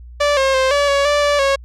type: tone with pitch steps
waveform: sawtooth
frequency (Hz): 582 / 536 / 525 / 573 / 561 / 584 / 580 / 549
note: D5 / C5 / C5 / D5 / C#5 / D5 / D5 / C#5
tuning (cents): -16 / +42 / +6 / -43 / +21 / -10 / -22 / -17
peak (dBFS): -9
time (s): 0.2-1.56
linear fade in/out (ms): 10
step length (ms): 170
effects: added 60 Hz sine -34 dBFS peak until 1.64 s + low-pass 6000 Hz 12 dB/octave